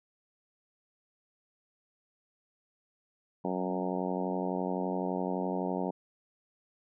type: harmonic tone with a mistuned harmonic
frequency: 91.8 Hz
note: F#2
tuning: 13 cents flat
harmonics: 2 / 3 / 4 / 5 / 6 / 7 / 8 / 9 / 10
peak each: -35 / -37 / -38 / -39 / -40 / -40 / -41 / -42 / -42 dBFS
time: 3.44-5.91 s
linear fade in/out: 10 ms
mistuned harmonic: 2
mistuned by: +16 cents
effects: none